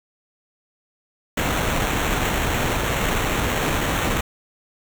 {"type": "noise with sample-and-hold", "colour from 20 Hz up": "pink", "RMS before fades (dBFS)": -22, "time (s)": [1.37, 4.21], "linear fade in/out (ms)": 5, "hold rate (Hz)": 4900, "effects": []}